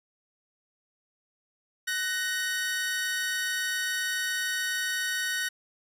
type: tone pair together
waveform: sawtooth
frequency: 1497.2 / 1864.7 Hz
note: F#6 / A#6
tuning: +20 / 0 cents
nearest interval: major third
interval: 380 cents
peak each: -27 dBFS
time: 1.87-5.49 s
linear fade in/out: 10 ms
effects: resampled to 32000 Hz